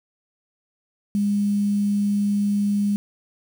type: tone with quantisation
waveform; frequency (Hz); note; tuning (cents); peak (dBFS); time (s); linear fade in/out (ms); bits
sine; 203.7; G#3; -33; -18; 1.15-2.96; 0; 7
effects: none